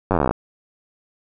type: slowing click train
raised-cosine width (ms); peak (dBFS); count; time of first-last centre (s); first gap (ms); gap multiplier
1; -4; 16; 0.11-0.31; 10; 1.04
effects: none